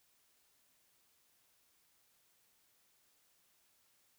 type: silence
effects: white hiss -73 dBFS RMS until 4.18 s